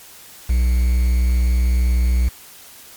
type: tone with quantisation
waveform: triangle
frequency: 61.1 Hz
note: B1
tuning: 18 cents flat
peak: -11 dBFS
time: 0.49-2.29 s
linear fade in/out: 10 ms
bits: 6
effects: white hiss -42 dBFS RMS until 2.96 s + MP3 96 kbps